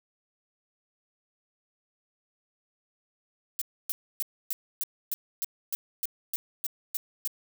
violet noise bursts, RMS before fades -30 dBFS, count 13, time 3.59-7.275 s, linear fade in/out 0 ms, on 25 ms, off 280 ms, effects none

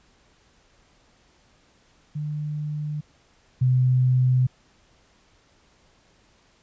sine tone pair in turn, 150 / 127.47 Hz, D3 / C3, +37 / -45 cents, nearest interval minor third, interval 282 cents, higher first, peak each -26 / -16 dBFS, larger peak second, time 2.15-3.01 / 3.61-4.47 s, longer neither, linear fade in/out 10 ms, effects pink hiss -60 dBFS RMS until 6.62 s + resampled to 16000 Hz

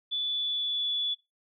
sine tone with pitch glide, 3467 to 3435 Hz, A7 to A7, -26 to -42 cents, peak -27 dBFS, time 0.11-1.15 s, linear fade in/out 20 ms, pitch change -16 cents, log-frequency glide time 0.23-0.91 s, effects noise-tail reverb RT60 0.2 s tail -17 dB re dry

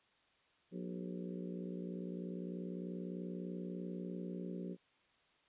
harmonic tone with a mistuned harmonic, 60.2 Hz, B1, 44 cents flat, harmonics 3 / 4 / 5 / 6 / 7 / 8 / 9, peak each -43 / -49 / -50 / -49 / -54 / -55 / -57 dBFS, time 0.71-4.77 s, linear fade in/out 50 ms, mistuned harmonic 6, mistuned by +80 cents, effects white hiss -72 dBFS RMS until 5.48 s + resampled to 8000 Hz

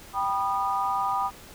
sine chord, G augmented, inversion none, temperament just, 784 / 980 / 1225 Hz, G5 / B5 / D#6, 0 / -14 / -27 cents, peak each -28 dBFS, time 0.13-1.31 s, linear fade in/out 50 ms, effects pink hiss -47 dBFS RMS until 1.54 s

